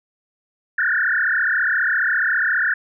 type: tone with frequency modulation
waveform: sine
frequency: 1626 Hz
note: G#6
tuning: 37 cents flat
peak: -16 dBFS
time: 0.78-2.74 s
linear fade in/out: 5 ms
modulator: 34.7 Hz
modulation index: 5.8
effects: none